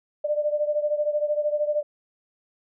sine beating tone pair, 593 / 606 Hz, D5 / D#5, +17 / -46 cents, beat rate 13 Hz, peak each -23 / -27 dBFS, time 0.24-1.83 s, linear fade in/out 10 ms, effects none

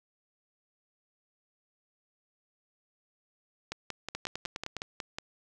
two click trains, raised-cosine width 0.2 ms, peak -18 / -18 dBFS, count 9 / 7, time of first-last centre 3.72-5.185 / 4.15-4.767 s, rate 5.46 / 9.73 Hz, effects none

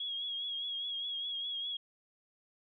sine tone with vibrato, 3307 Hz, G#7, 8 cents flat, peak -35 dBFS, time 0-1.77 s, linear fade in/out 5 ms, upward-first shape triangle, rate 4.9 Hz, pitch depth 49 cents each way, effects none

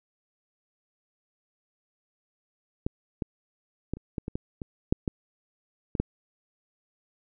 clicks, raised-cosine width 3 ms, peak -14 / -16 / -16 / -30 / -17 / -20 / -17 / -22 / -8 / -14 / -17 / -11 dBFS, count 12, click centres 2.865 / 3.222 / 3.936 / 3.97 / 4.182 / 4.281 / 4.355 / 4.618 / 4.925 / 5.078 / 5.952 / 6 s, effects none

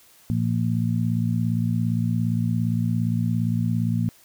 harmonic tone, 57.4 Hz, A#1, 26 cents flat, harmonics 2 / 3 / 4, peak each -23 / -25 / -26 dBFS, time 0.3-4.09 s, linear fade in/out 0 ms, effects white hiss -54 dBFS RMS until 4.24 s

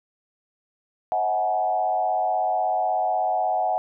sine tone with frequency modulation, 740 Hz, F#5, in tune, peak -20 dBFS, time 1.12-3.78 s, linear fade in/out 0 ms, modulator 96.3 Hz, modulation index 1, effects none

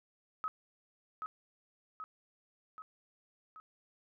sine tone with echo, 1275 Hz, D#6, 42 cents sharp, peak -33 dBFS, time 0.44-0.48 s, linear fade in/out 0 ms, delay 780 ms, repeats 4, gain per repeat -4 dB, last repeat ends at 3.6 s, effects none

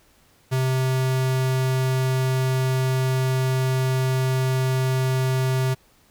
square tone, 130.4 Hz, C3, 5 cents flat, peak -20 dBFS, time 0.51-5.75 s, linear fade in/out 20 ms, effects pink hiss -58 dBFS RMS until 6.1 s

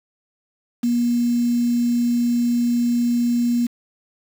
sine tone with quantisation, 239.5 Hz, A#3, 47 cents sharp, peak -16 dBFS, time 0.83-3.67 s, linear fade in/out 10 ms, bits 6, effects none

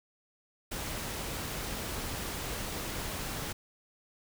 pink noise, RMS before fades -37 dBFS, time 0.71-3.53 s, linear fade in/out 10 ms, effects none

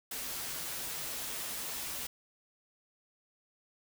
white noise with comb filter, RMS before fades -39 dBFS, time 0.11-2.07 s, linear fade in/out 5 ms, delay 10 ms, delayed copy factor -0.5, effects none

